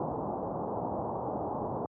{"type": "low-pass noise", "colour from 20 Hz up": "white", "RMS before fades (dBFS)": -34, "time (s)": [0, 1.86], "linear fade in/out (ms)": 2, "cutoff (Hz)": 960, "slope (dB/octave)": 48, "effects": ["high-pass 100 Hz 12 dB/octave"]}